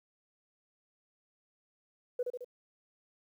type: tone with echo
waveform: sine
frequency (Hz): 493.9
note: B4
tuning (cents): 0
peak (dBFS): -28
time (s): 2.19-2.23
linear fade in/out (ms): 5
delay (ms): 72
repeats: 3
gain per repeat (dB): -4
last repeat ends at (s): 2.446
effects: tanh soft clip ceiling -24 dBFS + 11-bit